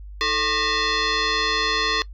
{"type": "tone with frequency modulation", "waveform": "sine", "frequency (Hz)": 1202, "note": "D6", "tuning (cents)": 40, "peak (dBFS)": -19, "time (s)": [0.21, 2.02], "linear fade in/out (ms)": 0, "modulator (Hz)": 761, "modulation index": 4.8, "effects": ["noise-tail reverb RT60 0.1 s tail -21 dB re dry", "added 50 Hz sine -35 dBFS peak until 2.13 s"]}